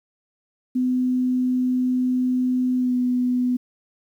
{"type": "tone with pitch glide", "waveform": "sine", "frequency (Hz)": [252.8, 248.9], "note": ["B3", "B3"], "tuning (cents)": [41, 14], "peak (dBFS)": -18, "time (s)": [0.75, 3.57], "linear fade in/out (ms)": 10, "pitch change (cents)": -27, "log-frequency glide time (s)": [2.76, 2.95], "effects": ["9-bit"]}